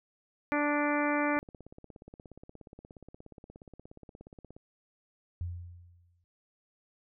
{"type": "harmonic tone", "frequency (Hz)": 293.2, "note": "D4", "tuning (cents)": -3, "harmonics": [1, 2, 3, 4, 5, 6, 7, 8], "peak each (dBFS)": [-30, -33, -35, -36, -37, -38, -38, -39], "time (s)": [0.52, 1.39], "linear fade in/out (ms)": 0}
{"type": "click train", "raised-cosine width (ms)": 2, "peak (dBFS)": -35, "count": 55, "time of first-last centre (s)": [1.37, 4.565], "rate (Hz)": 16.9}
{"type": "tone with exponential decay", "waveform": "sine", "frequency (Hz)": 87.31, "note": "F2", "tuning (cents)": 0, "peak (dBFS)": -31, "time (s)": [5.41, 6.24], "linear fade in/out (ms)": 0, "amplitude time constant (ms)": 180}
{"effects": []}